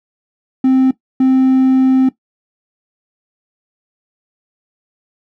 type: tone bursts at uneven times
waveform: triangle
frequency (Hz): 261.6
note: C4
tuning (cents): 0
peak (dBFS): -5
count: 2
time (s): 0.64-0.91 / 1.2-2.09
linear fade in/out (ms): 5
effects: noise-tail reverb RT60 0.1 s tail -17 dB re dry + tanh soft clip ceiling -1 dBFS